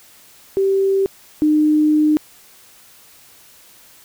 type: tone pair in turn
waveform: sine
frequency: 388.9 / 304.3 Hz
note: G4 / D#4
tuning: -14 / -38 cents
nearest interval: major third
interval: 424 cents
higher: first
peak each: -13 / -11 dBFS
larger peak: second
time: 0.57-1.06 / 1.42-2.17 s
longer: second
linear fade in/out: 0 ms
effects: white hiss -47 dBFS RMS until 4.04 s